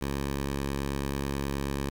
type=tone; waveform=10% pulse; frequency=69.3 Hz; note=C#2; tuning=in tune; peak=-21 dBFS; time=0.01-1.9 s; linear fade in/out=10 ms; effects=9-bit